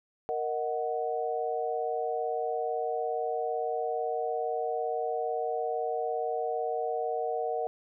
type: chord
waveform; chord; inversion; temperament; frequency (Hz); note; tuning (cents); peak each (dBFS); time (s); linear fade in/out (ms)
sine; D# minor; second; equal; 466.2 / 622.3 / 740; A#4 / D#5 / F#5; 0 / 0 / 0; -32 / -35 / -32; 0.29-7.67; 0
effects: none